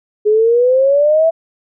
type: exponential sweep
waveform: sine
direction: up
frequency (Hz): 416.3 to 664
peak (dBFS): -8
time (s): 0.25-1.31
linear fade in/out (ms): 20
effects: none